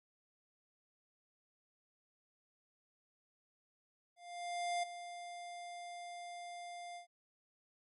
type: tone with ADSR envelope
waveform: square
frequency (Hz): 700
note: F5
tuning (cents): +4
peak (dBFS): -34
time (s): 4.16-7.07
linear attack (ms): 670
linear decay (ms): 9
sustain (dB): -12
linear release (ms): 110
effects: MP3 48 kbps